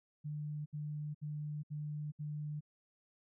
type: tone bursts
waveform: sine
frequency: 149.5 Hz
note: D3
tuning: 31 cents sharp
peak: -38 dBFS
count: 5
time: 0.24-2.608 s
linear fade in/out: 20 ms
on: 420 ms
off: 67 ms
effects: none